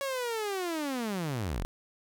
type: linear sweep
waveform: sawtooth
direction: down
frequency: 560 to 30.87 Hz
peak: -27 dBFS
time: 0.01-1.65 s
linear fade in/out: 0 ms
effects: none